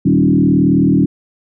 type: tone with frequency modulation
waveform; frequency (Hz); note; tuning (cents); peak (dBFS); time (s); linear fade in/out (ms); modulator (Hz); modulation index
sine; 231.2; A#3; -14; -8; 0.05-1.06; 10; 38.8; 2.3
effects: none